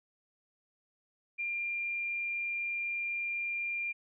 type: tone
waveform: sine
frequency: 2392 Hz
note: D7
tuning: 31 cents sharp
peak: -32 dBFS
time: 1.38-3.93 s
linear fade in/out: 20 ms
effects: none